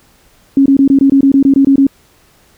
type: tone bursts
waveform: sine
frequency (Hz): 274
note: C#4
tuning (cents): -20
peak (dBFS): -4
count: 12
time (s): 0.57-1.868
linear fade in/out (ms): 2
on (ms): 88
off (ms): 22
effects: pink hiss -49 dBFS RMS until 2.57 s